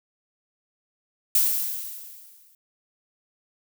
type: noise with exponential decay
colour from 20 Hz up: violet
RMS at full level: -18 dBFS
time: 1.35-2.55 s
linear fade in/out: 2 ms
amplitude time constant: 260 ms
effects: none